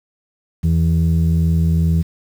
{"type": "tone pair together", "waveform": "sine", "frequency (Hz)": [82.41, 164.82], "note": ["E2", "E3"], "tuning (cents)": [0, 0], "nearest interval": "octave", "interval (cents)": 1200, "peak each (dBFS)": -13, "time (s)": [0.63, 2.03], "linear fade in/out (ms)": 20, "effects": ["tanh soft clip ceiling -9 dBFS", "7-bit"]}